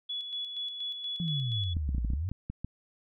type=tone with tremolo; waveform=sine; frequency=3400 Hz; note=G#7; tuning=40 cents sharp; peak=-32 dBFS; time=0.09-1.74 s; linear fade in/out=10 ms; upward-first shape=square; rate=4.2 Hz; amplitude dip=45%
type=exponential two-way sweep; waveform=sine; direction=down then up; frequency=177.7 to 54 to 99.3 Hz; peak=-29 dBFS; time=1.2-2.29 s; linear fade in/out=0 ms; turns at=2.07 s
type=clicks; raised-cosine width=5 ms; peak=-23 dBFS; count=10; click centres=1.768 / 1.891 / 1.948 / 1.982 / 2.048 / 2.103 / 2.135 / 2.316 / 2.5 / 2.646 s
effects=none